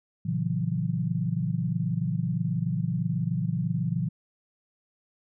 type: chord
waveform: sine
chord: F# dominant seventh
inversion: first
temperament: just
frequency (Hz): 115.62 / 138.75 / 166.5 / 185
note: A#2 / C#3 / E3 / F#3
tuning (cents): -14 / +2 / +18 / 0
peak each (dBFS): -31 / -31 / -28 / -33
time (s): 0.25-4.09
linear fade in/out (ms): 10
effects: none